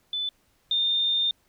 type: tone pair in turn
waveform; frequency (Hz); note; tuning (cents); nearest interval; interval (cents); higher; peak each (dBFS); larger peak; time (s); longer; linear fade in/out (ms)
sine; 3502 / 3623; A7 / A7; -9 / +50; minor second; 59; second; -26 / -21; second; 0.13-0.29 / 0.71-1.31; second; 2
effects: pink hiss -66 dBFS RMS until 1.48 s